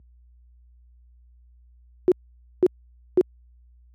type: tone bursts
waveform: sine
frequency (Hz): 363.9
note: F#4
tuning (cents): -29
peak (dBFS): -12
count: 3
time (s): 2.08-3.211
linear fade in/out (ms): 0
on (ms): 37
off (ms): 510
effects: added 60 Hz sine -35 dBFS peak until 3.94 s + high-pass 150 Hz 12 dB/octave